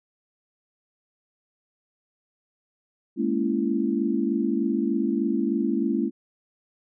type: chord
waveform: sine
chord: A# half-diminished seventh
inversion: third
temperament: just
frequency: 209.8 / 233.1 / 279.7 / 335.6 Hz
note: G#3 / A#3 / C#4 / E4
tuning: +18 / 0 / +16 / +31 cents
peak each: -27 dBFS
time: 3.16-6.11 s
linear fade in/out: 50 ms
effects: none